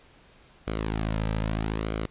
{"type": "tone with flanger", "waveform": "sawtooth", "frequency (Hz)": 53.9, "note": "A1", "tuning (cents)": -35, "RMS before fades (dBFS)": -29, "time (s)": [0.67, 2.06], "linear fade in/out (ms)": 5, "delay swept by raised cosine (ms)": [1.1, 2.8], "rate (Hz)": 0.79, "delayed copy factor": -0.6, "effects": ["pink hiss -56 dBFS RMS until 2.1 s", "resampled to 8000 Hz"]}